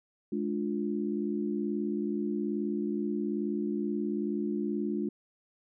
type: chord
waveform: sine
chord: D diminished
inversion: second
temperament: just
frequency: 211.4 / 293.7 / 352.4 Hz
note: Ab3 / D4 / F4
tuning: +31 / 0 / +16 cents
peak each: -32 / -34 / -34 dBFS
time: 0.32-5.09 s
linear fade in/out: 5 ms
effects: none